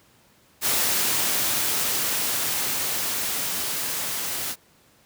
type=noise with level ramp; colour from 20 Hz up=white; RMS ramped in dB=-22 to -29 dBFS; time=0.61-4.56 s; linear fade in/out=50 ms; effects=pink hiss -58 dBFS RMS until 5.05 s + high-pass 80 Hz 12 dB/octave